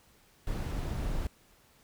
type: noise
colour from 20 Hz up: brown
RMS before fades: -33 dBFS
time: 0.47-1.27 s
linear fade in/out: 2 ms
effects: pink hiss -63 dBFS RMS until 1.83 s